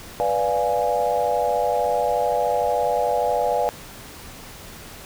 sine chord, B diminished seventh, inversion none, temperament equal, 493.9 / 587.3 / 698.5 / 830.6 Hz, B4 / D5 / F5 / Ab5, 0 / 0 / 0 / 0 cents, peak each -24 dBFS, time 0.2-3.69 s, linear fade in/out 0 ms, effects pink hiss -40 dBFS RMS until 5.05 s

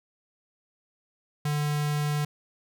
square tone with notch filter, 148.1 Hz, D3, 15 cents sharp, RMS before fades -27 dBFS, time 1.45-2.25 s, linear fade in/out 5 ms, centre 340 Hz, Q 1, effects none

